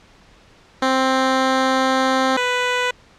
10% pulse tone pair in turn, 262.6 / 495.7 Hz, C4 / B4, +6 / +6 cents, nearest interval major seventh, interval 1100 cents, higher second, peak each -7 / -9 dBFS, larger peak first, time 0.82-2.37 / 2.37-2.91 s, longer first, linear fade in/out 5 ms, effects pink hiss -50 dBFS RMS until 3.18 s + low-pass 5000 Hz 12 dB/octave

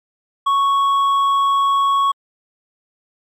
sine tone with hard clipping, 1108.7 Hz, C#6, in tune, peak -14 dBFS, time 0.46-2.12 s, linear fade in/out 10 ms, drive 4 dB, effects MP3 96 kbps

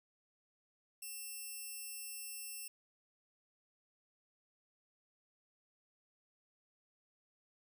5% pulse tone, 2700 Hz, E7, 41 cents sharp, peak -35 dBFS, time 1.02-2.68 s, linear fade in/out 5 ms, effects 12-bit

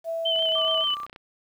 sine tone with pitch glide, 660 to 645.3 Hz, E5 to E5, +2 to -37 cents, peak -26 dBFS, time 0.04-0.85 s, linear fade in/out 50 ms, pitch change -39 cents, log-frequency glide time 0.25-0.5 s
sine tone with vibrato, 3053 Hz, G7, 46 cents flat, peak -22 dBFS, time 0.25-0.95 s, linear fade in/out 10 ms, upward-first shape triangle, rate 7.1 Hz, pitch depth 50 cents each way
click train, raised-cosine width 0.3 ms, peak -27 dBFS, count 26, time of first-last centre 0.36-1.161 s, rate 31.2 Hz
sine tone, 1174.7 Hz, D6, in tune, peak -31 dBFS, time 0.55-1.06 s, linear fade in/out 10 ms
effects 9-bit

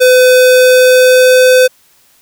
square tone with pitch glide, 506 to 508.9 Hz, B4 to C5, +42 to -48 cents, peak -4 dBFS, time 0-1.68 s, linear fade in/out 20 ms, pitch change +10 cents, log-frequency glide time 0.34-1.49 s, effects white hiss -49 dBFS RMS until 2.21 s

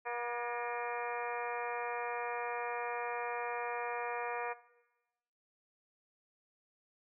harmonic tone with a mistuned harmonic, 240 Hz, B3, 49 cents flat, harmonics 2 / 3 / 4 / 5 / 6 / 7 / 8 / 9 / 10, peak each -42 / -42 / -41 / -46 / -49 / -47 / -47 / -51 / -47 dBFS, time 0.05-4.54 s, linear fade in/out 20 ms, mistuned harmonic 8, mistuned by -63 cents, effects noise-tail reverb RT60 1.0 s tail -17 dB re dry

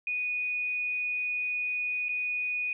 sine tone with dropouts, 2474 Hz, D#7, 10 cents flat, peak -28 dBFS, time 0.07-2.73 s, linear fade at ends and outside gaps 2 ms, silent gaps 2.085-2.091 s, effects none

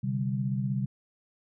sine chord, C suspended second, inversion none, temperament equal, 130.81 / 146.83 / 196 Hz, C3 / D3 / G3, 0 / 0 / 0 cents, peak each -29 / -35 / -31 dBFS, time 0.03-0.86 s, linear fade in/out 10 ms, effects none

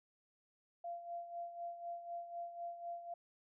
sine tone with tremolo, 689 Hz, F5, 24 cents flat, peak -40 dBFS, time 0.84-3.14 s, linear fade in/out 5 ms, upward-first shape sine, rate 4 Hz, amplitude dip 65%, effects none

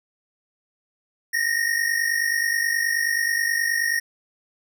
square tone pair together, 1834 / 1883.4 Hz, A#6 / A#6, -29 / +17 cents, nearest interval unison, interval 46 cents, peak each -24 dBFS, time 1.33-4 s, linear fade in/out 10 ms, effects none

